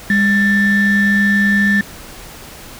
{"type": "ring-modulated tone", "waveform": "triangle", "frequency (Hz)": 987.8, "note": "B5", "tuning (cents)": 0, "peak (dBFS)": -4, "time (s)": [0.1, 1.81], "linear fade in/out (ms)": 2, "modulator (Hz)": 785, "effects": ["tanh soft clip ceiling -5 dBFS", "pink hiss -35 dBFS RMS until 2.79 s"]}